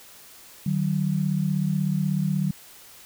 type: tone pair together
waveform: sine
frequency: 152.9 / 189.24 Hz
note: D#3 / F#3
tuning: -30 / +39 cents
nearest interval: major third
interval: 369 cents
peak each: -24 dBFS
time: 0.66-2.51 s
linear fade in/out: 5 ms
effects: white hiss -48 dBFS RMS until 3.05 s